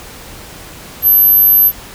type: tone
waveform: sine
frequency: 12400 Hz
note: G9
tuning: 20 cents flat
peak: -5 dBFS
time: 1.02-1.72 s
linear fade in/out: 50 ms
effects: pink hiss -33 dBFS RMS until 1.94 s